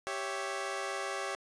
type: chord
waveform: 15% pulse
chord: C# diminished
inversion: second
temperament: equal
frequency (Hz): 392 / 554.4 / 659.3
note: G4 / C#5 / E5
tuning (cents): 0 / 0 / 0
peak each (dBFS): -32 / -32 / -35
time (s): 0.07-1.35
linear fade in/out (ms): 0
effects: resampled to 22050 Hz